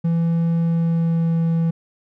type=tone with pitch glide; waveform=triangle; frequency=167 to 165.37 Hz; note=E3 to E3; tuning=+23 to +6 cents; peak=-14 dBFS; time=0.04-1.71 s; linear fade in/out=10 ms; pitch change=-17 cents; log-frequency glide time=0.58-1.39 s; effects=none